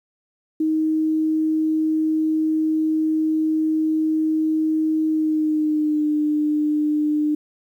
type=tone with pitch glide; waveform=sine; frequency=314.1 to 300.8 Hz; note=D#4 to D4; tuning=+16 to +42 cents; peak=-17 dBFS; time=0.6-7.35 s; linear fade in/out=5 ms; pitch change=-74 cents; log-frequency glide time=5.07-6.09 s; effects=9-bit